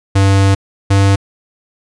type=tone pair in turn; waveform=square; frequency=97.8 / 98.48 Hz; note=G2 / G2; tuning=-4 / +8 cents; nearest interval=unison; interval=12 cents; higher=second; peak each=-8 dBFS; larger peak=neither; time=0.15-0.55 / 0.9-1.16 s; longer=first; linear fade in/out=10 ms; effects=resampled to 22050 Hz